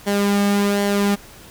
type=tone with flanger; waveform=sawtooth; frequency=202.1 Hz; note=G#3; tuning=47 cents flat; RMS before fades=-18 dBFS; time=0.06-1.16 s; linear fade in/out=20 ms; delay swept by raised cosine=0.78 to 2.08 ms; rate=1.3 Hz; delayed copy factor=-0.5; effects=pink hiss -43 dBFS RMS until 1.5 s